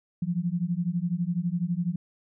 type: beating tone pair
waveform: sine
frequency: 168.2 / 180.2 Hz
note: E3 / F#3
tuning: +35 / -45 cents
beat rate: 12 Hz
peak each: -28 / -28 dBFS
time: 0.22-1.96 s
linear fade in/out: 5 ms
effects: none